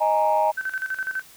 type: chord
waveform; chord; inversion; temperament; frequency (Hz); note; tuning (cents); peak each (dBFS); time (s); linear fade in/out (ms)
sine; D# suspended fourth; none; equal; 622.3 / 830.6 / 932.3; D#5 / G#5 / A#5; 0 / 0 / 0; -21; 0-0.52; 20
type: tone with tremolo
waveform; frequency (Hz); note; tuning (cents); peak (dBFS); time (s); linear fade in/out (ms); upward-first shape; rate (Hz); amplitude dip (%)
sine; 1535; G6; -37; -23; 0.57-1.22; 10; square; 12; 75
effects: tanh soft clip ceiling -10 dBFS + white hiss -49 dBFS RMS until 1.36 s